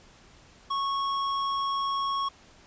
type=tone with hard clipping; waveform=sine; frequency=1103 Hz; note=C#6; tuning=9 cents flat; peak=-28 dBFS; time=0.7-2.29 s; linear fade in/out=10 ms; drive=12 dB; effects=pink hiss -55 dBFS RMS until 2.66 s + resampled to 16000 Hz